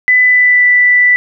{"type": "tone with pitch glide", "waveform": "sine", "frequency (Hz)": [2000, 1977], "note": ["B6", "B6"], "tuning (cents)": [21, 1], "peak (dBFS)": -5, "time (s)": [0.08, 1.16], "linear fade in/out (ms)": 0, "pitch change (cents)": -20, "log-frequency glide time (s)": [0.23, 0.65], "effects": []}